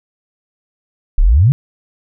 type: exponential sweep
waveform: sine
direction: up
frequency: 30.02 to 150 Hz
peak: -6 dBFS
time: 1.18-1.52 s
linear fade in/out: 0 ms
effects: none